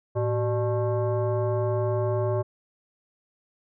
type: tone with frequency modulation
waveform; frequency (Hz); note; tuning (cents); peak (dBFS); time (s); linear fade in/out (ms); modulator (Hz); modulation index
sine; 110; A2; 0; -22; 0.15-2.43; 20; 489; 1.2
effects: none